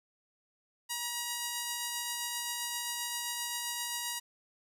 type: tone with tremolo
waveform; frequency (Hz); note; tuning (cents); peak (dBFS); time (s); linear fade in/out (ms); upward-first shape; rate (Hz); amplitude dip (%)
5% pulse; 956; A#5; +43; -21; 0.89-4.2; 20; triangle; 7.6; 25
effects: none